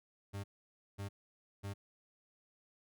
40% pulse tone bursts, 100 Hz, G2, 35 cents sharp, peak -39 dBFS, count 3, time 0.33-1.74 s, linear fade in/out 20 ms, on 110 ms, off 540 ms, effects none

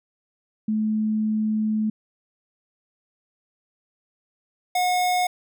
sine / square tone pair in turn, 216 / 725.1 Hz, A3 / F#5, -32 / -35 cents, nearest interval octave + major sixth, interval 2097 cents, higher second, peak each -20 dBFS, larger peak neither, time 0.68-1.9 / 4.75-5.27 s, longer first, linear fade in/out 5 ms, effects none

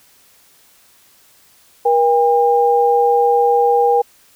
sine tone pair together, 477.6 / 804.5 Hz, A#4 / G5, +42 / +45 cents, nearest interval major sixth, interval 903 cents, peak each -13 dBFS, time 1.85-4.02 s, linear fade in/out 10 ms, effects white hiss -51 dBFS RMS until 4.35 s

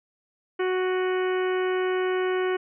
harmonic tone with a mistuned harmonic, 370 Hz, F#4, in tune, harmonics 1 / 2 / 3 / 4 / 5 / 6 / 7 / 8, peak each -23 / -35 / -35 / -35 / -37 / -40 / -45 / -42 dBFS, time 0.59-2.57 s, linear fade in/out 10 ms, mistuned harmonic 7, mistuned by -59 cents, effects none

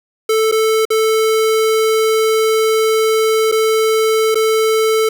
square tone with dropouts, 440 Hz, A4, in tune, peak -12 dBFS, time 0.29-5.09 s, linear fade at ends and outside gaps 5 ms, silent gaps 0.515-0.522 / 0.853-0.903 / 3.516-3.522 / 4.346-4.354 s, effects 7-bit

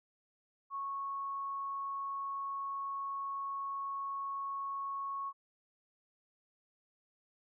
sine tone, 1103 Hz, C#6, 9 cents flat, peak -36 dBFS, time 0.7-5.33 s, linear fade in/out 50 ms, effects none

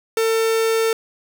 45% pulse tone, 450 Hz, A4, 39 cents sharp, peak -16 dBFS, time 0.17-0.93 s, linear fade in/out 2 ms, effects none

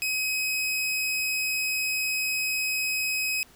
sawtooth tone, 2536 Hz, D#7, 32 cents sharp, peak -22 dBFS, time 0.02-3.43 s, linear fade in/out 0 ms, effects pink hiss -55 dBFS RMS until 3.55 s

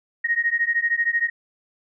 sine beating tone pair, 1864.7 / 1877.7 Hz, A#6 / A#6, 0 / +12 cents, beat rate 13 Hz, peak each -22 dBFS, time 0.24-1.3 s, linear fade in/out 10 ms, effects none

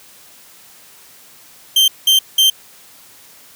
40% pulse tone bursts, 3140 Hz, G7, 2 cents sharp, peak -8 dBFS, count 3, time 1.76-2.5 s, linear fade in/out 5 ms, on 120 ms, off 190 ms, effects white hiss -44 dBFS RMS until 3.55 s + high-pass 80 Hz 12 dB/octave

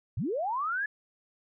sine linear sweep, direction up, 78.7 to 1728 Hz, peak -28 dBFS, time 0.17-0.86 s, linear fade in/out 5 ms, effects none

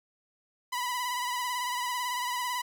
sawtooth tone with vibrato, 987.8 Hz, B5, in tune, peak -26 dBFS, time 0.72-2.62 s, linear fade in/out 10 ms, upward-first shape sine, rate 18 Hz, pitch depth 43 cents each way, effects 10-bit

